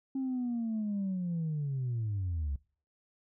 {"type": "linear sweep", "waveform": "sine", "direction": "down", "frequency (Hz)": [270, 66.3], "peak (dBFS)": -29, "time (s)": [0.15, 2.56], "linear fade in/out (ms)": 5, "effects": ["noise-tail reverb RT60 0.4 s tail -23 dB re dry", "tanh soft clip ceiling -28 dBFS"]}